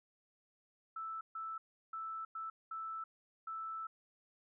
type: tone bursts at uneven times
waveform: sine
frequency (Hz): 1318.5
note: E6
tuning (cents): 0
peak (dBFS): -40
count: 6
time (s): 0.96-1.21 / 1.35-1.58 / 1.93-2.25 / 2.35-2.5 / 2.71-3.04 / 3.47-3.87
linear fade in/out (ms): 5
effects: none